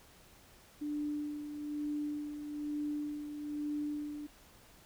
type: tone with tremolo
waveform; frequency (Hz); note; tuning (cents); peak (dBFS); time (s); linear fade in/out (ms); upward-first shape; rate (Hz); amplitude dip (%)
sine; 295.9; D4; +13; -33; 0.81-4.27; 10; sine; 1.1; 55
effects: pink hiss -60 dBFS RMS until 4.85 s